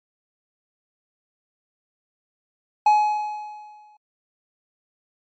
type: tone with exponential decay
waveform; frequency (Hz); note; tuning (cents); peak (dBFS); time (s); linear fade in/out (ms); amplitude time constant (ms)
triangle; 844; G#5; +28; -9; 2.86-3.97; 5; 240
effects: MP3 32 kbps